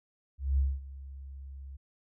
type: tone with ADSR envelope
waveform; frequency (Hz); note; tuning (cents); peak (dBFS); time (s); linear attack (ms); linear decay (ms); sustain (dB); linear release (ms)
sine; 68; C#2; -33; -22; 0.38-1.77; 200; 220; -19; 12
effects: none